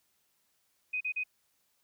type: tone bursts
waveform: sine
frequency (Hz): 2502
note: D#7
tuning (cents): +9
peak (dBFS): -30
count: 3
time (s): 0.93-1.238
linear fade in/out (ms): 10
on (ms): 78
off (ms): 37
effects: white hiss -74 dBFS RMS until 1.83 s